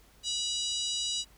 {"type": "harmonic tone", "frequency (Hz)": 974, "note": "B5", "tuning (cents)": -24, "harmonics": [3, 4, 5, 6, 7, 8, 9], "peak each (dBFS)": [-36, -33, -38, -41, -41, -42, -45], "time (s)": [0.23, 1.25], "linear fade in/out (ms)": 50, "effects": ["added 50 Hz sine -60 dBFS peak until 1.37 s", "pink hiss -61 dBFS RMS until 1.37 s"]}